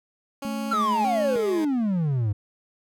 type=tone with vibrato; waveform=15% pulse; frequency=241.4 Hz; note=B3; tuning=39 cents flat; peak=-25 dBFS; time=0.42-1.65 s; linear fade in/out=5 ms; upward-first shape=square; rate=1.6 Hz; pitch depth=240 cents each way
type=tone; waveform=sine; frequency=219.7 Hz; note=A3; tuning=2 cents flat; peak=-28 dBFS; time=0.45-1.36 s; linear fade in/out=0 ms
type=exponential sweep; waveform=triangle; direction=down; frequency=1396.9 to 98 Hz; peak=-19 dBFS; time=0.71-2.33 s; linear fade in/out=10 ms
effects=none